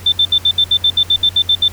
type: tone bursts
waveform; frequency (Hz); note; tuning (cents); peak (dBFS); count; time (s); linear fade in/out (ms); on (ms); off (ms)
sine; 3554; A7; +17; -8; 13; 0.06-1.682; 5; 62; 68
effects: added 90 Hz sine -32 dBFS peak until 1.72 s + pink hiss -37 dBFS RMS until 1.72 s